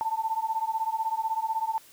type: beating tone pair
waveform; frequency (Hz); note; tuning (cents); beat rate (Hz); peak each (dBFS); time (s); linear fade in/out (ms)
sine; 882 / 898; A5 / A5; +4 / +35; 16; -29; 0.01-1.78; 0
effects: white hiss -54 dBFS RMS until 1.92 s